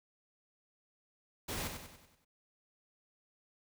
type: noise with echo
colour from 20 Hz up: pink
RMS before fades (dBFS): -39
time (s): 1.48-1.68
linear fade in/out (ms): 10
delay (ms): 95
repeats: 6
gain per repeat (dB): -6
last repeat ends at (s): 2.25
effects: none